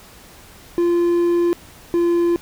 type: tone pair in turn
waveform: triangle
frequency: 345.7 / 343.9 Hz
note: F4 / F4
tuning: -18 / -27 cents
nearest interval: unison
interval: 9 cents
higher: first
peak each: -12 dBFS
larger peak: neither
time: 0.78-1.53 / 1.94-2.36 s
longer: first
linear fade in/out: 0 ms
effects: pink hiss -44 dBFS RMS until 2.41 s